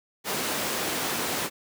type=high-pass noise; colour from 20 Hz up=pink; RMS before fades=-29 dBFS; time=0.24-1.5 s; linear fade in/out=50 ms; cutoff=230 Hz; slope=12 dB/octave; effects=none